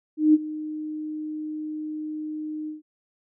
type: tone with ADSR envelope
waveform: sine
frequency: 307.3 Hz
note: D#4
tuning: 21 cents flat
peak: -11 dBFS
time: 0.17-2.82 s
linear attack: 170 ms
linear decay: 32 ms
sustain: -18 dB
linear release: 140 ms
effects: none